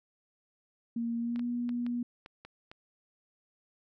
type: tone with pitch glide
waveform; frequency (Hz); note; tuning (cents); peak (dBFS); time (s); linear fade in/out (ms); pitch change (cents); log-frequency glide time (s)
sine; 233.1 to 241.2; A#3 to B3; 0 to -41; -30; 0.96-2.03; 5; +59; 1.18-1.45
type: clicks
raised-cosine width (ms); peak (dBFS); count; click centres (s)
0.3; -31; 7; 1.36 / 1.394 / 1.692 / 1.865 / 2.261 / 2.45 / 2.715
effects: none